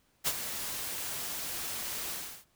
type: noise with ADSR envelope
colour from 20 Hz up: white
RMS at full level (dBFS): -27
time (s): 0.24-2.45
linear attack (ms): 34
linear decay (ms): 47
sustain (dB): -10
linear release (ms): 330
effects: pink hiss -70 dBFS RMS until 2.55 s